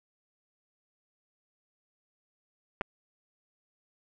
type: clicks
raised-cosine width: 0.5 ms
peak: -14 / -19 dBFS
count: 2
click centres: 2.811 / 2.816 s
effects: none